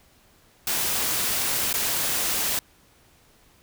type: noise with dropouts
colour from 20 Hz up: white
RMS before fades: -25 dBFS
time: 0.67-2.59 s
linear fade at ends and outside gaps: 2 ms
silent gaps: 1.729-1.739 s
effects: pink hiss -58 dBFS RMS until 3.62 s